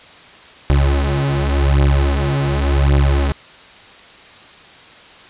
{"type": "beating tone pair", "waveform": "30% pulse", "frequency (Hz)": [69.3, 70.19], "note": ["C#2", "C#2"], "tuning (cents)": [0, 22], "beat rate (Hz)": 0.89, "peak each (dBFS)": -13, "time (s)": [0.7, 3.32], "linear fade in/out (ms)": 0, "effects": ["white hiss -41 dBFS RMS until 5.29 s", "resampled to 8000 Hz"]}